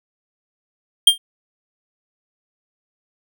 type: tone with exponential decay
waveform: square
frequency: 3196 Hz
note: G7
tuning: 33 cents sharp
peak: -3 dBFS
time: 1.07-1.18 s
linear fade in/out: 5 ms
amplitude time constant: 23 ms
effects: none